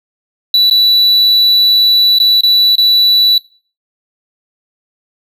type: tone with dropouts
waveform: triangle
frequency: 3951 Hz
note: B7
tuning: in tune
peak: -4 dBFS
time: 0.54-3.38 s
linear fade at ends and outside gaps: 2 ms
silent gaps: 0.699-0.71 / 2.186-2.2 / 2.409-2.434 / 2.755-2.781 s
effects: noise-tail reverb RT60 0.4 s tail -21 dB re dry